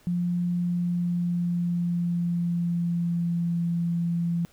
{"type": "tone with pitch glide", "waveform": "sine", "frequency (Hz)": [175.5, 170.41], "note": ["F3", "F3"], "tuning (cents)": [9, -42], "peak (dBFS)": -23, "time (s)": [0.07, 4.45], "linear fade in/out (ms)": 0, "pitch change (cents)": -51, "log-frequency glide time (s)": [0.6, 3.65], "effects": ["pink hiss -59 dBFS RMS until 4.52 s"]}